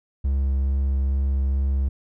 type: tone with vibrato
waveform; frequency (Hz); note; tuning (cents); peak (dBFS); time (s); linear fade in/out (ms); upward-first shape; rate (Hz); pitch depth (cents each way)
triangle; 67.8; C#2; -38; -17; 0.24-1.89; 10; sine; 2.3; 11
effects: none